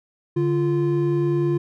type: tone pair together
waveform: triangle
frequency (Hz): 145.44 / 346.3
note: D3 / F4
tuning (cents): -16 / -15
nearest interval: octave + minor third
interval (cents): 1501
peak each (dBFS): -20 / -18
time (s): 0.36-1.58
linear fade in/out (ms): 10
effects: none